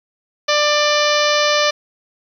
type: harmonic tone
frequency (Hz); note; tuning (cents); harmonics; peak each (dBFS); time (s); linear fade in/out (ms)
593; D5; +17; 1 / 2 / 3 / 4 / 5 / 6 / 7 / 8 / 9 / 10; -17 / -20 / -22 / -23 / -24 / -25 / -25 / -26 / -27 / -27; 0.48-1.71; 10
effects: 8-bit